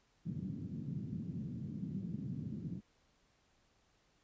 pink band-pass noise, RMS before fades -42 dBFS, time 0.25-2.81 s, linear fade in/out 20 ms, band 130 to 220 Hz, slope 24 dB/octave, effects pink hiss -73 dBFS RMS until 4.23 s + resampled to 16000 Hz

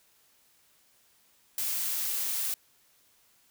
blue noise, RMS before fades -31 dBFS, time 1.58-2.54 s, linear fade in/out 2 ms, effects white hiss -65 dBFS RMS until 3.5 s

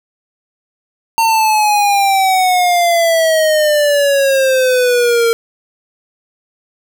square exponential sweep, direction down, 913 to 458.1 Hz, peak -10 dBFS, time 1.18-5.33 s, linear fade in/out 0 ms, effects none

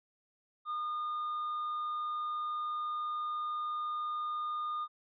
triangle tone with tanh clipping, 1219 Hz, D#6, 36 cents flat, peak -34 dBFS, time 0.65-4.88 s, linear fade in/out 50 ms, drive 7 dB, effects resampled to 11025 Hz

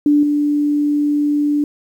sine tone with level steps, 293.2 Hz, D4, 3 cents flat, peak -9 / -13 dBFS, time 0.06-1.64 s, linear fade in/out 2 ms, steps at 0.23 s, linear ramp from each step 2 ms, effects 8-bit

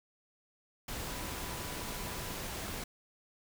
sine tone in noise, 991 Hz, B5, 6 cents sharp, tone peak -51 dBFS, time 1.07-2.33 s, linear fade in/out 5 ms, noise pink, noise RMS -40 dBFS, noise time 0.88-2.84 s, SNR -14 dB, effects none

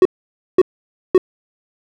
triangle tone bursts, 370.3 Hz, F#4, 1 cent sharp, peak -3 dBFS, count 3, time 0.02-1.179 s, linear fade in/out 2 ms, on 33 ms, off 530 ms, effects none

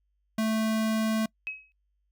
square tone, 220 Hz, A3, in tune, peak -25 dBFS, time 0.38-1.26 s, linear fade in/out 5 ms
sine tone with exponential decay, 2555 Hz, D#7, 45 cents sharp, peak -28 dBFS, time 1.47-1.72 s, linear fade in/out 0 ms, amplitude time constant 54 ms
effects noise-tail reverb RT60 0.1 s tail -25 dB re dry + added 50 Hz sine -70 dBFS peak until 2.11 s

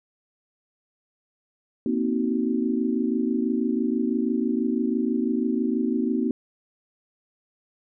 sine chord, C half-diminished seventh, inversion third, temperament just, 235.5 / 261.6 / 314 / 376.7 Hz, Bb3 / C4 / Eb4 / Gb4, +18 / 0 / +16 / +31 cents, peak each -25 / -26 / -28 / -30 dBFS, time 1.86-6.31 s, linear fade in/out 2 ms, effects none

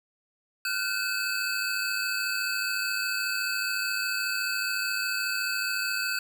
square tone cluster, 1413 / 1518 / 2594 / 4588 Hz, F6 / F#6 / E7 / D8, +20 / +44 / -28 / -41 cents, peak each -35 / -32 / -34 / -34 dBFS, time 0.65-6.19 s, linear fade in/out 2 ms, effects none

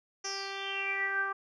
10% pulse tone with low-pass filter sweep, 392 Hz, G4, in tune, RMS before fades -34 dBFS, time 0.24-1.33 s, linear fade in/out 10 ms, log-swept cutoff 5900 to 1300 Hz, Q 9.4, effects none

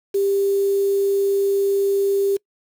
sine tone with quantisation, 396.2 Hz, G4, 18 cents sharp, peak -16 dBFS, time 0.14-2.37 s, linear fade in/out 10 ms, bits 6, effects noise-tail reverb RT60 0.1 s tail -25 dB re dry

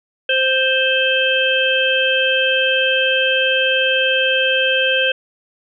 harmonic tone, 523.3 Hz, C5, in tune, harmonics 1 / 3 / 5 / 6, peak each -19 / -19 / -19 / -19 dBFS, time 0.29-5.12 s, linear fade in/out 5 ms, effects none

